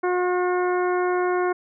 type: harmonic tone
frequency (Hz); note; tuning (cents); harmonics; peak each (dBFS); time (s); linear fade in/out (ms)
360.4; F#4; -45; 1 / 2 / 3 / 4 / 5 / 6; -21 / -27 / -29 / -31 / -38 / -39; 0.03-1.53; 10
effects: none